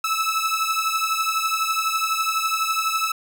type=beating tone pair; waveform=sawtooth; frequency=1300 / 1312 Hz; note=E6 / E6; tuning=-24 / -9 cents; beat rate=12 Hz; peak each=-20 dBFS; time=0.04-3.12 s; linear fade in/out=5 ms; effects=none